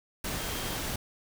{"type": "tone in noise", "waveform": "sine", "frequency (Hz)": 3200, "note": "G7", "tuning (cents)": 35, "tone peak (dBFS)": -45, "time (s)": [0.38, 0.77], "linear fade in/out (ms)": 5, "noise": "pink", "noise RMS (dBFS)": -34, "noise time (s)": [0.24, 0.96], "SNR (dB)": -14, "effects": []}